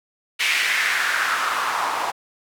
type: noise with band-pass filter sweep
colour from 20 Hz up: white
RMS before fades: -22 dBFS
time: 0.39-2.12 s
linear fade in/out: 20 ms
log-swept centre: 2400 to 870 Hz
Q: 3.1
effects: none